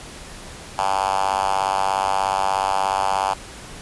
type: tone with high-pass filter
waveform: 5% pulse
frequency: 96.8 Hz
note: G2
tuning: 21 cents flat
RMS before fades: -21 dBFS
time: 0.78-3.34 s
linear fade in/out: 10 ms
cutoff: 820 Hz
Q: 4.2
effects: pink hiss -38 dBFS RMS until 3.81 s + resampled to 24000 Hz